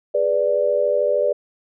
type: chord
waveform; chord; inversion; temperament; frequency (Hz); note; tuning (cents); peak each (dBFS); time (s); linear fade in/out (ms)
sine; G# diminished; none; equal; 415.3 / 493.9 / 587.3; G#4 / B4 / D5; 0 / 0 / 0; -24 / -21 / -18; 0.14-1.33; 10
effects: none